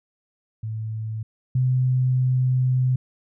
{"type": "tone pair in turn", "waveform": "sine", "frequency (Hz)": [110, 127.95], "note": ["A2", "C3"], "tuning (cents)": [0, -38], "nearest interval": "minor third", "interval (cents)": 262, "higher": "second", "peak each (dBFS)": [-26, -17], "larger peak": "second", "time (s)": [[0.63, 1.23], [1.55, 2.96]], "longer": "second", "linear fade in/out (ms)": 5, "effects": []}